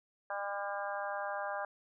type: harmonic tone with a mistuned harmonic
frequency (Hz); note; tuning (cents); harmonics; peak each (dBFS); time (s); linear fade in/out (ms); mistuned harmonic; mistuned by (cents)
201.3; G3; +46; 3 / 4 / 5 / 6 / 7 / 8; -40 / -40 / -44 / -44 / -46 / -43; 0.3-1.65; 2; 6; -18
effects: none